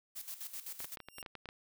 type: noise with tremolo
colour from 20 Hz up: blue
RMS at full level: -43 dBFS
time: 0.15-0.96 s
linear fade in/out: 20 ms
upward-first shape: square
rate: 7.8 Hz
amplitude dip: 70%
type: clicks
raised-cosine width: 0.3 ms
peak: -29 dBFS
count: 11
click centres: 0.804 / 0.845 / 0.972 / 1.003 / 1.086 / 1.184 / 1.228 / 1.262 / 1.353 / 1.457 / 1.489 s
type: tone with exponential growth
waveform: 10% pulse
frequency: 2781 Hz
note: F7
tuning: 8 cents flat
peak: -35 dBFS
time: 0.99-1.22 s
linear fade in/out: 5 ms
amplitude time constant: 49 ms
effects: none